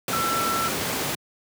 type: tone in noise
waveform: sine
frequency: 1339 Hz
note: E6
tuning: 27 cents sharp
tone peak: -24 dBFS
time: 0.13-0.68 s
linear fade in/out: 2 ms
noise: pink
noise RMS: -26 dBFS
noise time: 0.08-1.15 s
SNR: -1 dB
effects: high-pass 150 Hz 12 dB/octave